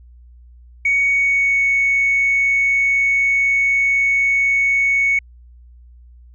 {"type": "tone with pitch glide", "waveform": "sine", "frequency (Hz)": [2236, 2219], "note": ["C#7", "C#7"], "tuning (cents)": [14, 1], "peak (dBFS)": -12, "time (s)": [0.85, 5.19], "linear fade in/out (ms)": 5, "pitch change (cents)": -13, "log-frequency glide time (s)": [1.06, 1.65], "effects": ["tanh soft clip ceiling -9 dBFS", "added 60 Hz sine -41 dBFS peak until 6.34 s"]}